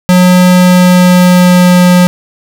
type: tone with pitch glide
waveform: square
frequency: 181.1 to 179.23 Hz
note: F#3 to F3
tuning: -37 to +45 cents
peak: -3 dBFS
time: 0.09-2.07 s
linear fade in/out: 0 ms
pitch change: -18 cents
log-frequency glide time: 0.51-1.87 s
effects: none